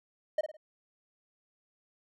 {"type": "tone with echo", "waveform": "triangle", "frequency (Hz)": 617, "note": "D#5", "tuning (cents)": -15, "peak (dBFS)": -22, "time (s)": [0.38, 0.41], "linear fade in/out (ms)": 5, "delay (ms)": 53, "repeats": 3, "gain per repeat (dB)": -9, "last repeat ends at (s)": 0.569, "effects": []}